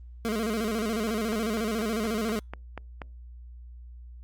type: tone with vibrato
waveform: 25% pulse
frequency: 220 Hz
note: A3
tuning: in tune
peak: -23 dBFS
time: 0.25-2.39 s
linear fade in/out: 0 ms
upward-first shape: square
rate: 14 Hz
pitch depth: 80 cents each way
type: click train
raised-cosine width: 0.5 ms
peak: -21 dBFS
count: 9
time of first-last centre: 1.09-3.018 s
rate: 4.15 Hz
effects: added 60 Hz sine -42 dBFS peak until 4.23 s + Opus 24 kbps